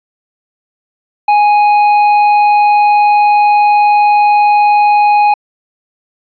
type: tone with hard clipping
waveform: sine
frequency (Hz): 830.6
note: G#5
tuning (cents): 0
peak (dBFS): -7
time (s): 1.28-5.34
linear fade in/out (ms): 5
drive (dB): 6
effects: resampled to 11025 Hz